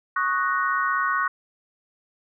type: chord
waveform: sine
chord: D# minor seventh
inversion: third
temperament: equal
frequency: 1108.7 / 1244.5 / 1480 / 1864.7 Hz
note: C#6 / D#6 / F#6 / A#6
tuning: 0 / 0 / 0 / 0 cents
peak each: -24 / -29 / -25 / -30 dBFS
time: 0.16-1.28 s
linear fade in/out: 5 ms
effects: none